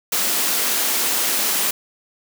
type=high-pass noise; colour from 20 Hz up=white; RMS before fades=-20 dBFS; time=0.12-1.71 s; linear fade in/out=5 ms; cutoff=180 Hz; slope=48 dB/octave; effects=none